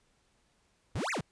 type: exponential two-way sweep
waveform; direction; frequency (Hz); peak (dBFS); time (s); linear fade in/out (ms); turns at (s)
square; up then down; 71 to 2655 to 109.7; -32; 0.95-1.21; 5; 1.11
effects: pink hiss -71 dBFS RMS until 1.31 s + resampled to 22050 Hz